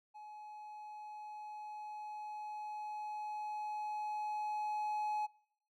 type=tone with level ramp; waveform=triangle; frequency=846 Hz; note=G#5; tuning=32 cents sharp; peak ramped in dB=-47 to -32 dBFS; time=0.14-5.27 s; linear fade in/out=20 ms; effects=noise-tail reverb RT60 0.7 s tail -24 dB re dry